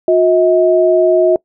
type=tone pair together; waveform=sine; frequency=360 / 638.7 Hz; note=F#4 / D#5; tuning=-47 / +45 cents; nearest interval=minor seventh; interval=992 cents; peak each=-10 dBFS; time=0.08-1.36 s; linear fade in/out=2 ms; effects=noise-tail reverb RT60 0.1 s tail -23 dB re dry